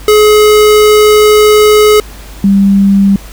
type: tone pair in turn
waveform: square / sine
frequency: 423.7 / 197.55 Hz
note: G#4 / G3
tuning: +35 / +14 cents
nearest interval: octave + minor second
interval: 1321 cents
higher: first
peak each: -3 dBFS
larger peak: neither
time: 0.08-2 / 2.44-3.16 s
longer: first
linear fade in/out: 2 ms
effects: added 50 Hz sine -27 dBFS peak until 3.32 s + pink hiss -33 dBFS RMS until 3.32 s